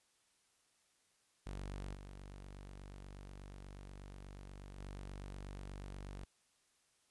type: tone with level steps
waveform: sawtooth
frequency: 48.28 Hz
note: G1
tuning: 26 cents flat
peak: -39 / -46 / -42 dBFS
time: 1.46-6.25 s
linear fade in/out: 10 ms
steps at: 1.94 / 4.78 s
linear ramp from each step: 10 ms
effects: white hiss -75 dBFS RMS until 7.1 s + resampled to 24000 Hz